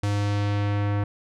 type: tone with low-pass filter sweep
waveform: square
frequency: 102.3 Hz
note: G#2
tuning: 26 cents flat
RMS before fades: -24 dBFS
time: 0.03-1.04 s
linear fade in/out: 5 ms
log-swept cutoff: 8100 to 1700 Hz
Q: 0.9
effects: none